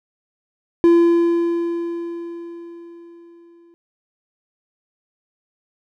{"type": "tone with exponential decay", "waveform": "triangle", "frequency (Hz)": 340.2, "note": "F4", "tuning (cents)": -45, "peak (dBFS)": -6, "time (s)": [0.84, 3.74], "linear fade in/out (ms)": 0, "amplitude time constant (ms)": 630, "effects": []}